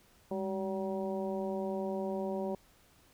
harmonic tone with a mistuned harmonic, 190.5 Hz, G3, 49 cents flat, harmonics 1 / 2 / 3 / 4 / 5, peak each -37 / -37 / -38 / -44 / -46 dBFS, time 0.31-2.55 s, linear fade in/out 2 ms, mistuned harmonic 1, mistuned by +89 cents, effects pink hiss -64 dBFS RMS until 3.13 s

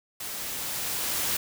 white noise with level ramp, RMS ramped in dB -36 to -27 dBFS, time 0.2-1.37 s, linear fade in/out 5 ms, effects none

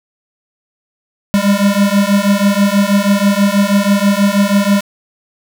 square beating tone pair, 197.8 / 204 Hz, G3 / G#3, +16 / -31 cents, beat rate 6.2 Hz, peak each -13 dBFS, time 1.34-4.81 s, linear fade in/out 0 ms, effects 8-bit

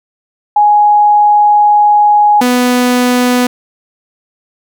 sine / sawtooth tone pair in turn, 833 / 247.7 Hz, G#5 / B3, +5 / +5 cents, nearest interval octave + major sixth, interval 2100 cents, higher first, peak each -4 dBFS, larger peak neither, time 0.56-2.41 / 2.41-3.47 s, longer first, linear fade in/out 5 ms, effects none

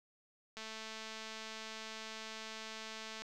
click train, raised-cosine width 0.2 ms, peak -29 dBFS, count 584, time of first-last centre 0.57-3.22 s, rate 220 Hz, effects none

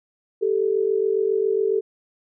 sine tone pair together, 392 / 439.3 Hz, G4 / A4, 0 / -3 cents, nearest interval major second, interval 197 cents, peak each -21 dBFS, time 0.41-1.81 s, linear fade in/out 20 ms, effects none

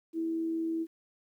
sine tone with amplitude modulation, 327 Hz, E4, 14 cents flat, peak -28 dBFS, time 0.13-0.87 s, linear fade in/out 50 ms, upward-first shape sine, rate 84.8 Hz, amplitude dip 25%, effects 11-bit

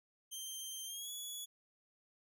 15% pulse tone with pitch glide, 3146 to 3391 Hz, G7 to G#7, +6 to +35 cents, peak -36 dBFS, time 0.31-1.46 s, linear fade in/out 20 ms, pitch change +129 cents, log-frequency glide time 0.86-1.1 s, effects none

